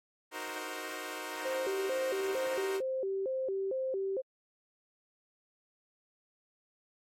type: chord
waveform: 10% pulse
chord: C half-diminished seventh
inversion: first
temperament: equal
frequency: 311.1 / 370 / 466.2 / 523.3 Hz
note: Eb4 / Gb4 / Bb4 / C5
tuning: 0 / 0 / 0 / 0 cents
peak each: -36 dBFS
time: 0.31-2.81 s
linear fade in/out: 50 ms
type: tone with vibrato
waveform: sine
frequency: 450.8 Hz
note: A4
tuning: 42 cents sharp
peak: -31 dBFS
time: 1.44-4.22 s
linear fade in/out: 20 ms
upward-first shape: square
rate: 2.2 Hz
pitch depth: 260 cents each way
effects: AAC 48 kbps